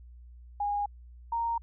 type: tone pair in turn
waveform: sine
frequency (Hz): 819 / 928.6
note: G#5 / A#5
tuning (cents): -24 / -7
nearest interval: major second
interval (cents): 217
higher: second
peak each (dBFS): -27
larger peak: neither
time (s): 0.6-0.86 / 1.32-1.58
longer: neither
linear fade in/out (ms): 5
effects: added 60 Hz sine -47 dBFS peak until 1.62 s